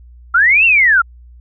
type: linear two-way sweep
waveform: sine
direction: up then down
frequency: 1319 to 2772 to 1319 Hz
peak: -7 dBFS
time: 0.34-1.02 s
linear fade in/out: 10 ms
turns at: 0.65 s
effects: added 60 Hz sine -37 dBFS peak until 1.4 s